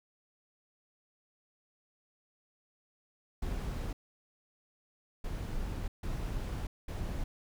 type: noise bursts at uneven times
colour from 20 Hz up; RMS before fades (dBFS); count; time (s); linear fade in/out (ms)
brown; -36; 4; 3.42-3.93 / 5.24-5.88 / 6.03-6.67 / 6.88-7.24; 5
effects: none